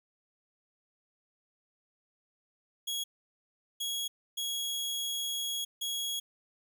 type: tone bursts at uneven times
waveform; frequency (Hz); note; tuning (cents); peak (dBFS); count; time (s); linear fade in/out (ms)
sawtooth; 3322; G#7; 0; -29; 4; 2.87-3.04 / 3.8-4.08 / 4.37-5.65 / 5.81-6.2; 10
effects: none